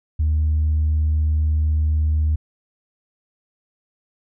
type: tone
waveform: sine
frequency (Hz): 77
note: D#2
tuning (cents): -17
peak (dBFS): -14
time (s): 0.19-2.36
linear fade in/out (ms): 10
effects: tanh soft clip ceiling -13 dBFS